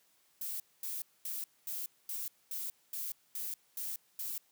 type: noise bursts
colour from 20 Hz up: violet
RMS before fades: -39 dBFS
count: 10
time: 0.41-4.38 s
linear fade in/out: 2 ms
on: 190 ms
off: 230 ms
effects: white hiss -70 dBFS RMS until 4.51 s + high-pass 100 Hz 12 dB/octave